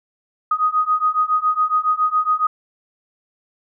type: beating tone pair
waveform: sine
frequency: 1244.5 / 1251.7 Hz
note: D#6 / D#6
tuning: 0 / +10 cents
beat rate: 7.2 Hz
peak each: -19 / -18 dBFS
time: 0.51-2.47 s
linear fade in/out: 5 ms
effects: none